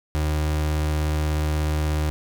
35% pulse tone, 76.4 Hz, D#2, 31 cents flat, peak -19 dBFS, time 0.15-2.1 s, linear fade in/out 0 ms, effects none

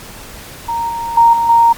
sine tone with level steps, 929 Hz, A#5, 6 cents flat, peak -15 / -18 / -4 / -11 / -5 dBFS, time 0.68-1.73 s, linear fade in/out 10 ms, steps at 0.89 / 1.17 / 1.33 / 1.49 s, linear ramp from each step 5 ms, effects pink hiss -33 dBFS RMS until 1.77 s + MP3 96 kbps

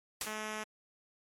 white noise with exponential decay, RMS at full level -32 dBFS, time 0.21-0.41 s, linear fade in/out 2 ms, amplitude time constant 42 ms
5% pulse tone, 215.2 Hz, A3, 38 cents flat, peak -26 dBFS, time 0.26-0.64 s, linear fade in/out 10 ms
effects low-pass 12000 Hz 12 dB/octave + MP3 64 kbps

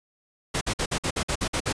pink noise bursts, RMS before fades -26 dBFS, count 10, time 0.54-1.728 s, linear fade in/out 10 ms, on 72 ms, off 52 ms, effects resampled to 22050 Hz

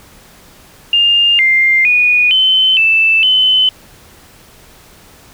sine tone with pitch steps, 2811 / 2101 / 2463 / 3061 / 2644 / 3037 Hz, F7 / C7 / D#7 / G7 / E7 / F#7, +11 / +7 / -18 / -42 / +5 / +44 cents, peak -7 dBFS, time 0.93-3.69 s, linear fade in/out 2 ms, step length 460 ms, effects pink hiss -42 dBFS RMS until 5.33 s

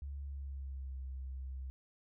sine tone with pitch glide, 70 to 65.69 Hz, C#2 to C2, +18 to +7 cents, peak -40 dBFS, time 0.02-1.7 s, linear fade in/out 0 ms, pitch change -111 cents, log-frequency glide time 0.24-0.99 s, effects none

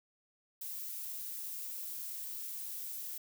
violet noise, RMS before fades -42 dBFS, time 0.61-3.18 s, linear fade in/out 5 ms, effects none

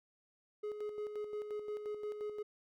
triangle tone with tremolo, 420.3 Hz, G#4, 21 cents sharp, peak -35 dBFS, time 0.63-2.43 s, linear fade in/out 10 ms, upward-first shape square, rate 5.7 Hz, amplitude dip 50%, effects none

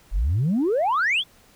sine exponential sweep, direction up, 38.07 to 3581 Hz, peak -17 dBFS, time 0.11-1.24 s, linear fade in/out 50 ms, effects tanh soft clip ceiling -16 dBFS + pink hiss -55 dBFS RMS until 1.55 s

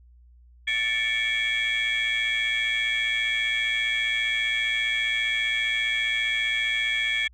sine tone cluster, 1759 / 2201 / 2316 / 3325 Hz, A6 / C#7 / D7 / G#7, -1 / -13 / -25 / +1 cents, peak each -27 dBFS, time 0.67-7.28 s, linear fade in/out 10 ms, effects tanh soft clip ceiling -17 dBFS + added 60 Hz sine -50 dBFS peak until 7.33 s

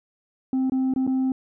sine tone with dropouts, 261.6 Hz, C4, in tune, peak -17 dBFS, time 0.53-1.32 s, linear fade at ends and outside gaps 2 ms, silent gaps 0.698-0.72 / 0.938-0.961 / 1.067-1.075 s, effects tanh soft clip ceiling -19 dBFS

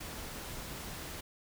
pink noise, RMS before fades -43 dBFS, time 0-1.21 s, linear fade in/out 10 ms, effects none

